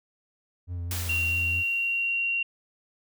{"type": "tone with vibrato", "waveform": "triangle", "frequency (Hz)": 87.31, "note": "F2", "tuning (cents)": 0, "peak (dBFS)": -28, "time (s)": [0.67, 1.64], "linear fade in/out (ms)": 50, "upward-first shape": "sine", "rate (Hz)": 4.6, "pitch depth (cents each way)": 29}
{"type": "noise with exponential decay", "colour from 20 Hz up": "white", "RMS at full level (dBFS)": -32, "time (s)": [0.91, 2.39], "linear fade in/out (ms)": 2, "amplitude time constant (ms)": 320}
{"type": "tone", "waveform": "sine", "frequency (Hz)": 2754, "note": "F7", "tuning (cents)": -25, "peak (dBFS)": -24, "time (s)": [1.09, 2.43], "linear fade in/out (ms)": 5}
{"effects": []}